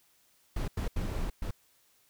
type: noise bursts at uneven times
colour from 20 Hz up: brown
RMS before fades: -32 dBFS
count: 4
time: 0.56-0.68 / 0.77-0.88 / 0.96-1.3 / 1.42-1.51 s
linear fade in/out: 5 ms
effects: white hiss -67 dBFS RMS until 2.09 s